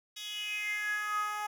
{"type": "tone with high-pass filter sweep", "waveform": "10% pulse", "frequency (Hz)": 419.6, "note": "G#4", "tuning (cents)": 18, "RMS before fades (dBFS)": -35, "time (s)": [0.16, 1.47], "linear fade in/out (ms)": 10, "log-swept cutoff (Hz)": [3800, 910], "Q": 7.3, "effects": []}